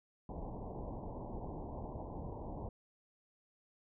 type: low-pass noise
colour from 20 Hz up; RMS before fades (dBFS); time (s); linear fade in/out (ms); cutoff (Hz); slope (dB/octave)
pink; -44; 0.29-2.69; 2; 1000; 96
effects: none

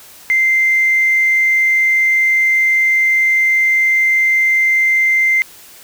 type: tone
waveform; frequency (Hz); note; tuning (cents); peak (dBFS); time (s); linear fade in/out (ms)
sine; 2085; C7; -7; -9; 0.3-5.42; 0
effects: tanh soft clip ceiling -5 dBFS + white hiss -40 dBFS RMS until 5.83 s

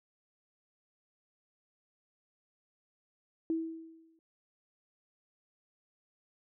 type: tone with exponential decay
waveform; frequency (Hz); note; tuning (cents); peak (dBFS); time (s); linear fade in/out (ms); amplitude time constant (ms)
sine; 325.4; E4; -22; -27; 3.5-4.19; 1; 150
effects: none

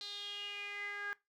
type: tone with band-pass filter sweep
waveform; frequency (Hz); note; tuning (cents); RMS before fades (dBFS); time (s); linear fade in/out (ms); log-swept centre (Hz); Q
sawtooth; 407.9; G#4; -31; -43; 0.01-1.13; 0; 4100 to 1600; 7.9
effects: noise-tail reverb RT60 0.2 s tail -19 dB re dry

